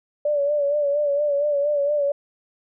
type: tone with vibrato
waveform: sine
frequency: 579 Hz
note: D5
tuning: 25 cents flat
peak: -18 dBFS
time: 0.25-2.12 s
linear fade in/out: 5 ms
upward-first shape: sine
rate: 4.3 Hz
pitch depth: 53 cents each way
effects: none